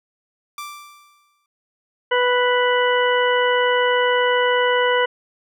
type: tone with exponential decay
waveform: sawtooth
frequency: 1174.7 Hz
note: D6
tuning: in tune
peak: -24 dBFS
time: 0.58-1.46 s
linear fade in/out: 2 ms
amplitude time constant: 190 ms
type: harmonic tone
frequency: 493.9 Hz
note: B4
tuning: in tune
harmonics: 1 / 2 / 3 / 4 / 6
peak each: -18 / -21 / -23 / -24 / -26 dBFS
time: 2.11-5.06 s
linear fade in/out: 10 ms
effects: none